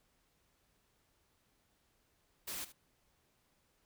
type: noise with echo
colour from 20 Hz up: white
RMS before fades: -42 dBFS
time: 2.47-2.65 s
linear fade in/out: 10 ms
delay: 75 ms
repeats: 1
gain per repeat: -15 dB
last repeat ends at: 2.725 s
effects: pink hiss -75 dBFS RMS until 3.85 s